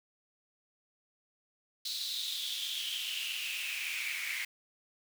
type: noise with high-pass filter sweep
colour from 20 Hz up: pink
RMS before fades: -37 dBFS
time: 1.85-4.45 s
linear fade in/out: 5 ms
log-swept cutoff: 4100 to 2100 Hz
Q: 7.1
effects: none